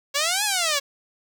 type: exponential two-way sweep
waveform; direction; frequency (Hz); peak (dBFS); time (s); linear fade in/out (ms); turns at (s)
5% pulse; up then down; 548 to 864 to 548; -9; 0.14-0.8; 20; 0.44
effects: none